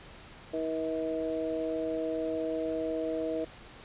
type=harmonic tone; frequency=160 Hz; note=D#3; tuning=49 cents sharp; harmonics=2 / 3 / 4; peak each=-34 / -34 / -34 dBFS; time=0.53-3.45 s; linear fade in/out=10 ms; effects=pink hiss -50 dBFS RMS until 3.84 s + resampled to 8000 Hz